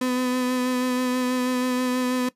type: tone with vibrato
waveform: 35% pulse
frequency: 252 Hz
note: B3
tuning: 35 cents sharp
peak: -20 dBFS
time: 0.01-2.29 s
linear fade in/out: 5 ms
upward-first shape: sine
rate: 6.2 Hz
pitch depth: 18 cents each way
effects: noise-tail reverb RT60 0.1 s tail -17 dB re dry + resampled to 32000 Hz